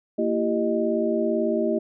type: tone cluster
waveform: sine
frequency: 230 / 335.1 / 393.2 / 619 Hz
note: A#3 / E4 / G4 / D#5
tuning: -23 / +29 / +5 / -9 cents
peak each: -26 dBFS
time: 0.18-1.79 s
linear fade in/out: 10 ms
effects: none